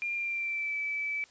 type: tone with pitch glide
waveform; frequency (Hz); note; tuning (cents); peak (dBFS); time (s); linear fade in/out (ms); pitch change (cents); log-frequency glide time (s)
sine; 2398 to 2307; D7 to D7; +36 to -31; -30; 0.02-1.24; 0; -67; 0.13-0.76
effects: white hiss -59 dBFS RMS until 1.3 s + resampled to 16000 Hz